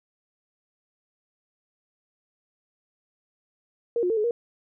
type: tone with pitch steps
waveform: sine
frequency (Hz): 470 / 358.5 / 450.3 / 424.1 / 473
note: A#4 / F4 / A4 / G#4 / A#4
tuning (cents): +14 / +45 / +40 / +36 / +25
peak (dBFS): -21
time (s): 3.96-4.31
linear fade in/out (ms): 2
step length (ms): 70
effects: none